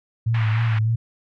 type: tone with vibrato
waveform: sine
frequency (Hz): 111.8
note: A2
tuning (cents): +28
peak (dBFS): -17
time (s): 0.26-0.96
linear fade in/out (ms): 10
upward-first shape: sine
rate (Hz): 3.3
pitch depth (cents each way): 54
type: band-pass noise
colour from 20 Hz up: white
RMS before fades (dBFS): -33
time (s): 0.34-0.79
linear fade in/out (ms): 5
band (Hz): 840 to 2400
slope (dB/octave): 24
effects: none